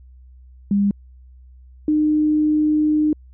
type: tone pair in turn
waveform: sine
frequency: 201.2 / 304.3 Hz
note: G3 / D#4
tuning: +45 / -38 cents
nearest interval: perfect fifth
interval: 717 cents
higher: second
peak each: -14 dBFS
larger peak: neither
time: 0.71-0.91 / 1.88-3.13 s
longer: second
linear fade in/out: 2 ms
effects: added 63 Hz sine -42 dBFS peak until 3.33 s